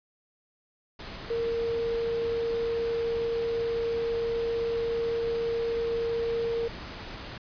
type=tone in noise; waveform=sine; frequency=463.1 Hz; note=A#4; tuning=11 cents flat; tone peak=-26 dBFS; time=1.3-6.68 s; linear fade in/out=5 ms; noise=pink; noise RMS=-40 dBFS; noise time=0.99-7.38 s; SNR=+11 dB; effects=resampled to 11025 Hz